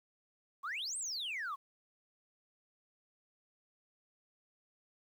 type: exponential two-way sweep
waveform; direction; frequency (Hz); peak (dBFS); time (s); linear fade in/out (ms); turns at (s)
sine; up then down; 1046.5 to 8870 to 1046.5; -35; 0.63-1.56; 20; 0.97
effects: tanh soft clip ceiling -35 dBFS + 11-bit